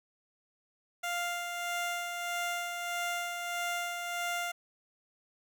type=tone with tremolo; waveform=15% pulse; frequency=698.5 Hz; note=F5; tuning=in tune; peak=-25 dBFS; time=1.03-4.52 s; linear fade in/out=10 ms; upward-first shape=sine; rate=1.6 Hz; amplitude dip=40%; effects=none